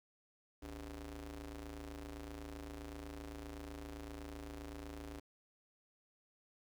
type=ring-modulated tone; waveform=sawtooth; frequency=109.4 Hz; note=A2; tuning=9 cents flat; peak=-39 dBFS; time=0.62-5.2 s; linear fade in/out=10 ms; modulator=178 Hz; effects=11-bit